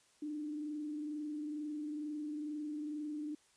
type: tone with frequency modulation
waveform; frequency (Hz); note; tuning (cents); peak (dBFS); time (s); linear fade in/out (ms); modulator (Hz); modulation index
sine; 300; D4; +37; -38; 0.22-3.35; 5; 22.2; 0.33
effects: white hiss -69 dBFS RMS until 3.56 s + resampled to 22050 Hz